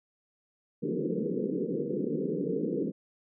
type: band-pass noise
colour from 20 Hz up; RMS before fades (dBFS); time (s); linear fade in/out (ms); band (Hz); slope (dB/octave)
white; -31; 0.82-2.92; 20; 150 to 490; 96
effects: none